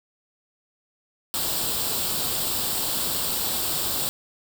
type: noise with comb filter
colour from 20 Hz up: white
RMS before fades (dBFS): -26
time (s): 1.34-4.09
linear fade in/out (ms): 0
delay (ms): 0.24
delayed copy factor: +0.6
effects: none